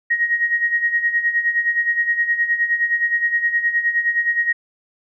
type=tone with tremolo; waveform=sine; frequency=1882 Hz; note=A#6; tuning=16 cents sharp; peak=-13 dBFS; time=0.1-4.53 s; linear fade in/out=10 ms; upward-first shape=sine; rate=9.6 Hz; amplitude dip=70%; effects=none